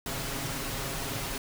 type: noise with comb filter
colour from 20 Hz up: pink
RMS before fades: -34 dBFS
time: 0.06-1.38 s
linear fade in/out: 2 ms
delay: 7.3 ms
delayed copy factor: +0.65
effects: none